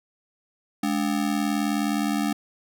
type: ring-modulated tone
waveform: square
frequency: 250 Hz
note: B3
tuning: 21 cents sharp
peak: -20 dBFS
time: 0.83-2.33 s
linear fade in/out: 5 ms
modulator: 39.7 Hz
effects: none